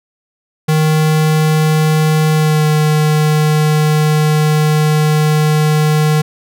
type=tone with pitch glide; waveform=square; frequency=155.5 to 152.92 Hz; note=D#3 to D#3; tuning=-1 to -30 cents; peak=-10 dBFS; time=0.68-6.22 s; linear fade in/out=10 ms; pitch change=-29 cents; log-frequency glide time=2.33-2.66 s; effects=none